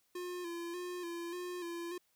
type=tone with vibrato; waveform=square; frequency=349.2 Hz; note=F4; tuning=in tune; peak=-40 dBFS; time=0.15-1.98 s; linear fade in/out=5 ms; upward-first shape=square; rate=1.7 Hz; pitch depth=40 cents each way; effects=white hiss -75 dBFS RMS until 2.15 s